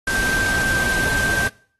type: tone in noise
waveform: sine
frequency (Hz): 1568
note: G6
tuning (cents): 0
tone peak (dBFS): -19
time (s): 0.07-1.48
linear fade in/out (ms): 5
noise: pink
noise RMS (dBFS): -25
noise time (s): 0.07-1.48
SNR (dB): +3
effects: noise-tail reverb RT60 0.5 s tail -22 dB re dry + AAC 32 kbps